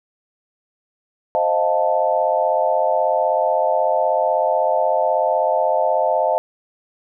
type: chord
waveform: sine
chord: F dominant seventh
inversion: second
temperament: equal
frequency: 523.3 / 622.3 / 698.5 / 880 Hz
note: C5 / Eb5 / F5 / A5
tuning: 0 / 0 / 0 / 0 cents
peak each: -22 / -19 / -21 / -21 dBFS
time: 1.35-6.38 s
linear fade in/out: 0 ms
effects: none